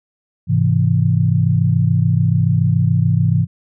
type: chord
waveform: sine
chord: Ab augmented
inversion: none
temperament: equal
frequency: 103.83 / 130.81 / 164.81 Hz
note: Ab2 / C3 / E3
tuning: 0 / 0 / 0 cents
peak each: -16 dBFS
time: 0.47-3.47 s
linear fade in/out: 50 ms
effects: none